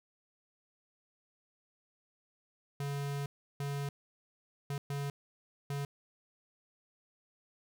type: tone bursts at uneven times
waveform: square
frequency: 141.5 Hz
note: C#3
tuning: 36 cents sharp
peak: -35 dBFS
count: 5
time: 2.8-3.26 / 3.6-3.89 / 4.7-4.78 / 4.9-5.1 / 5.7-5.85 s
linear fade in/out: 2 ms
effects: none